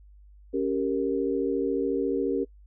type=chord; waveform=sine; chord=G diminished; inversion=second; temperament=equal; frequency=277.2 / 392 / 466.2 Hz; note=Db4 / G4 / Bb4; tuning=0 / 0 / 0 cents; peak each=-28 dBFS; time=0.53-2.45 s; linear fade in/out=20 ms; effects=noise-tail reverb RT60 0.1 s tail -22 dB re dry + added 50 Hz sine -49 dBFS peak until 2.66 s